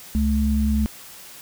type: tone pair together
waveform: sine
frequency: 68.39 / 215.2 Hz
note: C#2 / A3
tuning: -23 / -38 cents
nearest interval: octave + minor sixth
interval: 1985 cents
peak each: -20 dBFS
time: 0.15-0.86 s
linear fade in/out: 0 ms
effects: white hiss -42 dBFS RMS until 1.41 s